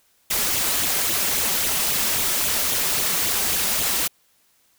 white noise with flanger, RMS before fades -22 dBFS, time 0.3-4.08 s, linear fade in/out 10 ms, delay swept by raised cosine 0.28 to 5.28 ms, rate 3.7 Hz, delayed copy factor +0.6, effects white hiss -62 dBFS RMS until 4.78 s

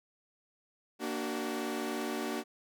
sawtooth chord, Bb augmented, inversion none, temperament equal with one note detuned, 233.1 / 293.7 / 376.5 Hz, Bb3 / D4 / F#4, 0 / 0 / +30 cents, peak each -34 dBFS, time 0.99-2.44 s, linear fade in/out 50 ms, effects none

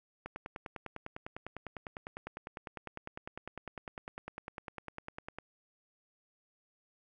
click train, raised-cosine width 0.5 ms, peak -26 dBFS, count 52, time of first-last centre 0.26-5.386 s, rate 9.95 Hz, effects none

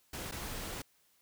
pink noise with dropouts, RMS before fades -41 dBFS, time 0.13-0.82 s, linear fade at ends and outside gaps 5 ms, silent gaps 0.313-0.321 s, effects white hiss -70 dBFS RMS until 1.21 s

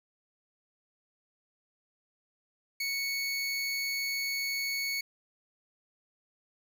25% pulse tone, 2217 Hz, C#7, in tune, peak -27 dBFS, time 2.8-5.01 s, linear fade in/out 5 ms, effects none

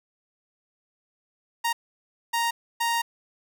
sawtooth tone bursts at uneven times, 932.3 Hz, A#5, in tune, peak -19 dBFS, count 3, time 1.64-1.73 / 2.33-2.51 / 2.8-3.02 s, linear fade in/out 10 ms, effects none

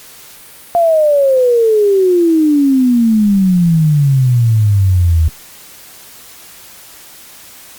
sine exponential sweep, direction down, 698.5 to 77.78 Hz, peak -7 dBFS, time 0.75-5.28 s, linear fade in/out 0 ms, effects white hiss -37 dBFS RMS until 7.78 s + Opus 48 kbps

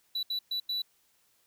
triangle tone bursts at uneven times, 3951 Hz, B7, in tune, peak -28 dBFS, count 4, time 0.15-0.23 / 0.3-0.39 / 0.51-0.6 / 0.69-0.82 s, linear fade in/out 5 ms, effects white hiss -69 dBFS RMS until 1.46 s

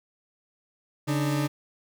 40% pulse tone pair together, 141.84 / 301.6 Hz, C#3 / D4, +40 / +46 cents, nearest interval octave + minor second, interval 1306 cents, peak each -25 / -27 dBFS, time 1.07-1.48 s, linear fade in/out 20 ms, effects none

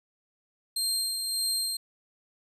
25% pulse tone with tremolo, 4186 Hz, C8, in tune, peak -21 dBFS, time 0.76-1.77 s, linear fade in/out 5 ms, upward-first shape sine, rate 1.7 Hz, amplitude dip 40%, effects none

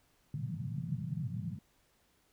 white band-pass noise, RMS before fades -38 dBFS, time 0.34-1.59 s, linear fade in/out 2 ms, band 110 to 180 Hz, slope 48 dB/octave, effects pink hiss -71 dBFS RMS until 2.32 s

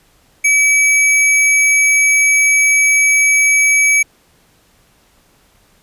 sine tone with sample-and-hold, 2292 Hz, D7, 43 cents flat, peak -8 dBFS, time 0.44-4.03 s, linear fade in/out 10 ms, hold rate 8820 Hz, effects pink hiss -53 dBFS RMS until 5.82 s + resampled to 32000 Hz

